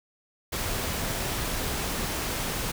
pink noise, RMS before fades -30 dBFS, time 0.52-2.72 s, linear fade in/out 10 ms, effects none

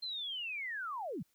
sine linear sweep, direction down, 4181 to 120 Hz, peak -37 dBFS, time 0.02-1.23 s, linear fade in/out 10 ms, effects white hiss -75 dBFS RMS until 1.34 s

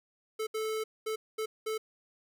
square tone bursts at uneven times, 436.9 Hz, A4, 12 cents flat, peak -32 dBFS, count 5, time 0.39-0.47 / 0.54-0.84 / 1.06-1.16 / 1.38-1.46 / 1.66-1.78 s, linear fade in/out 10 ms, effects none

